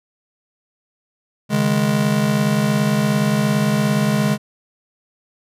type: chord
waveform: square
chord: C# suspended second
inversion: none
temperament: just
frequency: 138.59 / 155.92 / 207.9 Hz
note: C#3 / D#3 / G#3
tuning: 0 / +4 / +2 cents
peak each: -22 / -23 / -18 dBFS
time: 1.49-4.38 s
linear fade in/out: 50 ms
effects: resampled to 32000 Hz